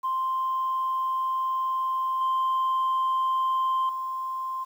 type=tone with level steps; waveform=sine; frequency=1046.5 Hz; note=C6; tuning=in tune; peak=-23 / -20 / -28 dBFS; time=0.03-4.65 s; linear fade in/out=20 ms; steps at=2.21 / 3.89 s; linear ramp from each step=2 ms; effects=tanh soft clip ceiling -20 dBFS + 9-bit